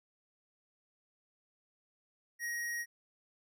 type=tone; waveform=square; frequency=1888 Hz; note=A#6; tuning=22 cents sharp; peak=-36 dBFS; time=2.39-2.86 s; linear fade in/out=50 ms; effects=none